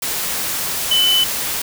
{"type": "tone in noise", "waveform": "sine", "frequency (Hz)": 3015, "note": "F#7", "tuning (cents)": 32, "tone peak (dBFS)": -12, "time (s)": [0.91, 1.24], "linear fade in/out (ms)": 5, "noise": "white", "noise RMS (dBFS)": -22, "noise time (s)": [0.02, 1.62], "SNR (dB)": 7, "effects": []}